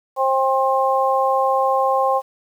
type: harmonic tone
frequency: 265.7 Hz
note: C4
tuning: 27 cents sharp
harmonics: 2 / 3 / 4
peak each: -19 / -19 / -20 dBFS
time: 0.16-2.22 s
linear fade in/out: 50 ms
effects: 8-bit